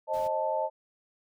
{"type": "chord", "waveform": "sine", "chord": "A diminished", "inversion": "first", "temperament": "equal with one note detuned", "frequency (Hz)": [531.2, 622.3, 880], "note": ["C5", "Eb5", "A5"], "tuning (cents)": [26, 0, 0], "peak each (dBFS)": [-33, -30, -30], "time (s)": [0.07, 0.7], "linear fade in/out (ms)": 50}
{"type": "noise", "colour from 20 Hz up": "pink", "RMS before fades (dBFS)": -49, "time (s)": [0.13, 0.28], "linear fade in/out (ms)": 10}
{"effects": []}